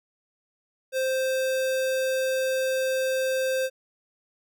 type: tone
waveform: square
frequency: 523.3 Hz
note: C5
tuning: in tune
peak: -24 dBFS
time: 0.92-3.7 s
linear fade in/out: 50 ms
effects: none